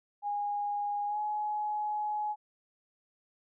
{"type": "tone with pitch glide", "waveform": "sine", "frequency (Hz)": [821, 842.6], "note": ["G#5", "G#5"], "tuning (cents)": [-20, 25], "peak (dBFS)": -30, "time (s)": [0.22, 2.36], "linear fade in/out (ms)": 50, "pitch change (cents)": 45, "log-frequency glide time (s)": [1.07, 1.18], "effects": []}